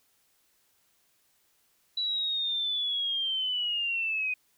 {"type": "linear sweep", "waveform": "sine", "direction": "down", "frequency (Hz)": [3951, 2489], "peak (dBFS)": -27, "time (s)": [1.97, 4.34], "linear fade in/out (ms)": 5, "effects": ["white hiss -69 dBFS RMS until 4.57 s"]}